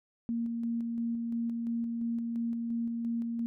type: tone with tremolo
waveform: sine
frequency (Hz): 232.6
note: A#3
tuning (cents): -4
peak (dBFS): -29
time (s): 0.29-3.46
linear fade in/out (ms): 0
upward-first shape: square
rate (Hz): 2.9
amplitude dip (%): 25
effects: none